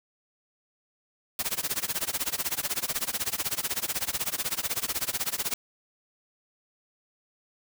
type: noise with tremolo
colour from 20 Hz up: white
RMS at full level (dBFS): -27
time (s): 1.39-5.54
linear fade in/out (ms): 2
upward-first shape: sine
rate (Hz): 16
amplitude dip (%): 95
effects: none